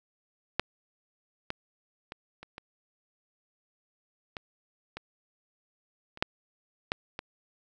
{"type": "clicks", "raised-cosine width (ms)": 0.3, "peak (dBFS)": [-8, -16, -23, -28, -25, -21, -22, -29, -7, -11, -19], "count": 11, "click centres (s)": [0.596, 1.504, 2.121, 2.43, 2.581, 4.368, 4.97, 6.174, 6.225, 6.919, 7.191], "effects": []}